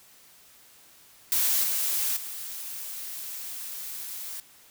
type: noise with level steps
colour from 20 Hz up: blue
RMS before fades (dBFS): -24 / -27 / -37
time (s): 1.32-4.4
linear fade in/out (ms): 0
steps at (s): 1.63 / 2.16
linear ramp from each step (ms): 10
effects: white hiss -55 dBFS RMS until 4.7 s